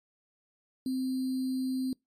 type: tone with sample-and-hold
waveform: sine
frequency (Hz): 259.7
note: C4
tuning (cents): -13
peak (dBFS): -28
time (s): 0.86-1.93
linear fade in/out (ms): 2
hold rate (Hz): 4410
effects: noise-tail reverb RT60 0.2 s tail -26 dB re dry + MP3 64 kbps